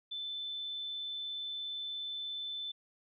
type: tone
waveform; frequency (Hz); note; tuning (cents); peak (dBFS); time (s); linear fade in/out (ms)
sine; 3523; A7; +1; -37; 0.11-2.72; 10
effects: none